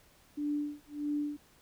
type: tone with tremolo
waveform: sine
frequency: 293.7 Hz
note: D4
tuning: in tune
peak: -29 dBFS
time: 0.37-1.37 s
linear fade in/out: 10 ms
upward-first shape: sine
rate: 1.6 Hz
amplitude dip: 100%
effects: pink hiss -63 dBFS RMS until 1.61 s